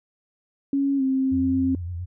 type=tone with pitch glide; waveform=sine; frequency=277.2 to 264.8 Hz; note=C#4 to C4; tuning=0 to +21 cents; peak=-19 dBFS; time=0.73-1.75 s; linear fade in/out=2 ms; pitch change=-79 cents; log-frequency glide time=0.97-1.02 s
type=tone with vibrato; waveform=sine; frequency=87.31 Hz; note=F2; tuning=in tune; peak=-28 dBFS; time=1.31-2.06 s; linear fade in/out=20 ms; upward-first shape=sine; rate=8.8 Hz; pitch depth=61 cents each way
effects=none